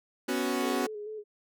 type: chord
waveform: sawtooth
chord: B suspended second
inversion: none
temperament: equal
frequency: 246.9 / 277.2 / 370 Hz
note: B3 / C#4 / F#4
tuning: 0 / 0 / 0 cents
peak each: -28 dBFS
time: 0.28-0.87 s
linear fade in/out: 10 ms
type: tone with vibrato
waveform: sine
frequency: 424.2 Hz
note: G#4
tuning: 37 cents sharp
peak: -36 dBFS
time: 0.6-1.24 s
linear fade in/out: 50 ms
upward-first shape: square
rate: 4.3 Hz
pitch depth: 32 cents each way
effects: none